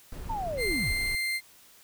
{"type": "noise", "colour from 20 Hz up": "brown", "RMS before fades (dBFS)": -37, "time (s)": [0.12, 1.15], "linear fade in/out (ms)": 2}
{"type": "linear sweep", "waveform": "sine", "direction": "down", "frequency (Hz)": [932.3, 37.27], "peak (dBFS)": -30, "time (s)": [0.29, 0.93], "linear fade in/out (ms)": 10}
{"type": "tone", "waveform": "35% pulse", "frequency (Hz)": 2093, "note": "C7", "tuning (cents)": 0, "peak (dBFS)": -26, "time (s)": [0.57, 1.41], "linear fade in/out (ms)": 50}
{"effects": ["white hiss -56 dBFS RMS until 1.83 s"]}